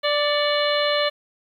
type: harmonic tone with a mistuned harmonic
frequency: 587.3 Hz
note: D5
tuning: in tune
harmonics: 1 / 2 / 3 / 4 / 5 / 6 / 7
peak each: -21 / -27 / -28 / -31 / -28 / -29 / -29 dBFS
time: 0.03-1.1 s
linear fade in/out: 20 ms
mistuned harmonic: 4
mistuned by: -69 cents
effects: 9-bit